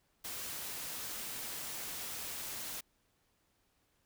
white noise, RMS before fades -42 dBFS, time 0.24-2.81 s, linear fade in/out 10 ms, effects pink hiss -75 dBFS RMS until 4.05 s

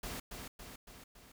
pink noise with echo, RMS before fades -42 dBFS, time 0.03-0.2 s, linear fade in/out 5 ms, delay 280 ms, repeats 4, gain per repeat -4 dB, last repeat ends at 1.32 s, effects none

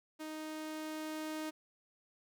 sawtooth tone with level ramp, 311.1 Hz, D#4, in tune, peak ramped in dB -38 to -34 dBFS, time 0.19-1.51 s, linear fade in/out 20 ms, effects none

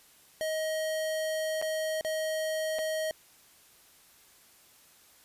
square tone with dropouts, 630 Hz, D#5, 21 cents sharp, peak -30 dBFS, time 0.41-3.11 s, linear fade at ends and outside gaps 0 ms, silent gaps 1.615-1.624 / 2.01-2.048 / 2.786-2.79 s, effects white hiss -59 dBFS RMS until 5.24 s + resampled to 32000 Hz

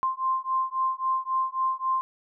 sine beating tone pair, 1046.5 / 1050.2 Hz, C6 / C6, 0 / +6 cents, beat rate 3.7 Hz, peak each -27 dBFS, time 0.03-2.01 s, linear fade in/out 0 ms, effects none

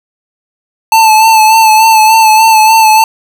square tone with vibrato, 880 Hz, A5, in tune, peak -3 dBFS, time 0.92-3.04 s, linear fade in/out 2 ms, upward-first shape sine, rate 3.4 Hz, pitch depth 34 cents each way, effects none

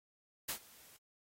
white noise with ADSR envelope, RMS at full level -37 dBFS, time 0.48-0.97 s, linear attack 12 ms, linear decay 92 ms, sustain -23 dB, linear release 9 ms, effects AAC 48 kbps

